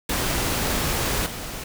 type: noise with level steps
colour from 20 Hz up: pink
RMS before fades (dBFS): -24 / -33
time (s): 0.09-1.64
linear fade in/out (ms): 5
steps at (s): 1.26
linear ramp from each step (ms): 5
effects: none